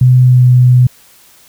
sine tone with pitch glide, 126.7 to 125.1 Hz, B2 to B2, +45 to +23 cents, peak -3 dBFS, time 0.01-0.87 s, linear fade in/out 5 ms, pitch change -22 cents, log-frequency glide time 0.22-0.45 s, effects white hiss -44 dBFS RMS until 1.48 s

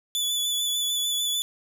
sawtooth tone with vibrato, 3455 Hz, A7, 32 cents flat, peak -21 dBFS, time 0.15-1.42 s, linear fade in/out 0 ms, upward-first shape sine, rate 6.7 Hz, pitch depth 23 cents each way, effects none

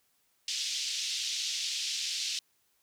white band-pass noise, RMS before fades -34 dBFS, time 0.48-2.39 s, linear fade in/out 2 ms, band 2900 to 5800 Hz, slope 24 dB/octave, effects white hiss -72 dBFS RMS until 2.82 s

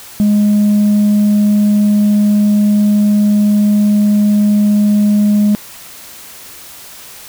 sine tone, 207.7 Hz, G#3, in tune, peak -5 dBFS, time 0.2-5.55 s, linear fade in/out 0 ms, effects tanh soft clip ceiling -6 dBFS + white hiss -34 dBFS RMS until 7.28 s

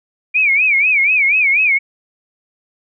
sine tone with vibrato, 2349 Hz, D7, in tune, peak -10 dBFS, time 0.34-1.79 s, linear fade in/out 20 ms, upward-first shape sine, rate 4.1 Hz, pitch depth 160 cents each way, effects none

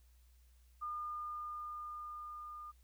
sine tone with level ramp, 1212 Hz, D#6, 46 cents flat, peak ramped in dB -38 to -46 dBFS, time 0.81-2.72 s, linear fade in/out 20 ms, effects added 61 Hz sine -62 dBFS peak until 2.83 s + white hiss -75 dBFS RMS until 2.83 s

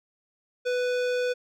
sine tone with hard clipping, 495.7 Hz, B4, 6 cents sharp, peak -26 dBFS, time 0.65-1.34 s, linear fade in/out 20 ms, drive 17 dB, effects none

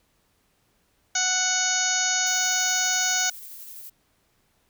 harmonic tone, 740 Hz, F#5, in tune, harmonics 1 / 2 / 3 / 4 / 5 / 6 / 7 / 8 / 9, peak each -32 / -28 / -33 / -34 / -33 / -33 / -33 / -29 / -25 dBFS, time 1.15-3.3 s, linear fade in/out 5 ms
violet noise with tremolo, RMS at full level -40 dBFS, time 2.26-3.9 s, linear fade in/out 10 ms, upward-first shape sine, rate 12 Hz, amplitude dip 25%
effects pink hiss -67 dBFS RMS until 4.69 s

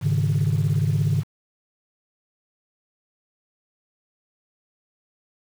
sine chord, Ab suspended fourth, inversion none, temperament equal, 103.83 / 138.59 / 155.56 Hz, Ab2 / Db3 / Eb3, 0 / 0 / 0 cents, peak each -21 dBFS, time 0.01-1.24 s, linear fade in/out 50 ms, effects tanh soft clip ceiling -14 dBFS + 7-bit

